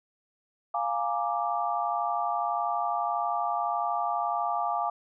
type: chord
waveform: sine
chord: Bb dominant seventh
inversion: second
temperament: equal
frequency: 698.5 / 830.6 / 932.3 / 1174.7 Hz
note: F5 / Ab5 / Bb5 / D6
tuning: 0 / 0 / 0 / 0 cents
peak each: -30 / -31 / -36 / -31 dBFS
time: 0.74-4.9 s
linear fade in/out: 5 ms
effects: none